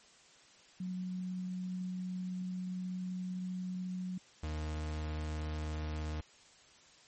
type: tone pair in turn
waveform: sine / 40% pulse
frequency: 183.2 / 77.03 Hz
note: F#3 / D#2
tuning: -17 / -17 cents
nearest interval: octave + minor third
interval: 1500 cents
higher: first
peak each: -36 / -35 dBFS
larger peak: second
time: 0.8-4.18 / 4.43-6.21 s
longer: first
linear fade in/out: 5 ms
effects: white hiss -61 dBFS RMS until 7.07 s + MP3 32 kbps